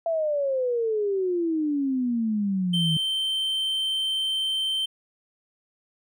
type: exponential sweep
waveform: sine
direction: down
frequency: 675 to 155.56 Hz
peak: -22 dBFS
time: 0.06-2.97 s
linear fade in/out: 2 ms
type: tone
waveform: triangle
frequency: 3112 Hz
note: G7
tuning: 13 cents flat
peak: -22 dBFS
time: 2.73-4.86 s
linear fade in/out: 10 ms
effects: none